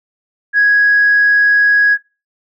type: tone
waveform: sine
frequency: 1661.2 Hz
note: G#6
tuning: in tune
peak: -6 dBFS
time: 0.53-1.98 s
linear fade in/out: 50 ms
effects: noise-tail reverb RT60 0.3 s tail -22 dB re dry + tanh soft clip ceiling -3 dBFS